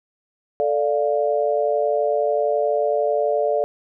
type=chord; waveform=sine; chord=D minor; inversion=second; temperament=equal; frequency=440 / 587.3 / 698.5 Hz; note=A4 / D5 / F5; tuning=0 / 0 / 0 cents; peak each=-22 / -20 / -24 dBFS; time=0.6-3.64 s; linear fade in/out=0 ms; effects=none